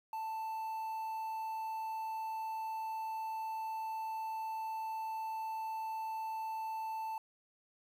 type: tone with quantisation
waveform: triangle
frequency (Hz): 884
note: A5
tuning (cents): +8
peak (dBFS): -35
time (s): 0.13-7.18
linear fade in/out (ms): 2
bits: 10
effects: none